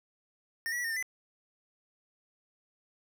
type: tone with pitch steps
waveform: square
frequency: 1824 / 1932 / 1945 / 1835 / 1796 / 2012 Hz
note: A#6 / B6 / B6 / A#6 / A6 / B6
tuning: -38 / -39 / -27 / -28 / +35 / +32 cents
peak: -32 dBFS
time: 0.66-1.026 s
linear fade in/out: 0 ms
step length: 61 ms
effects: none